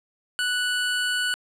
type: tone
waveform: 25% pulse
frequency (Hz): 1480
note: F#6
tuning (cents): 0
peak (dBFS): -19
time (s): 0.39-1.34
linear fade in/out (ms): 0
effects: low-pass 11000 Hz 12 dB/octave